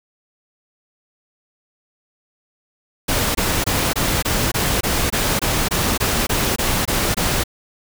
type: noise bursts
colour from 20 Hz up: pink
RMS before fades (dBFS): -19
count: 15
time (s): 3.08-7.438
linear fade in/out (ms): 10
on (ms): 270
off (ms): 22
effects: none